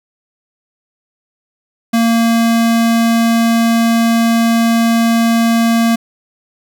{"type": "tone", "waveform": "square", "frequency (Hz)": 230, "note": "A#3", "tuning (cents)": -23, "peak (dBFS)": -10, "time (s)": [1.93, 5.96], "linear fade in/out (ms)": 10, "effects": []}